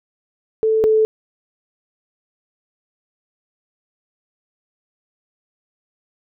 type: tone pair in turn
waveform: sine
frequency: 440 / 436.5 Hz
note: A4 / A4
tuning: 0 / -14 cents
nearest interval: unison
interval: 14 cents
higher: first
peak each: -13 / -11 dBFS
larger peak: second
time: 0.63-0.84 / 0.84-1.05 s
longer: neither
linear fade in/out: 0 ms
effects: none